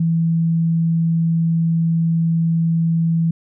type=tone; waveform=sine; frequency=165.1 Hz; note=E3; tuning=3 cents sharp; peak=-14 dBFS; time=0-3.31 s; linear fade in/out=5 ms; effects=none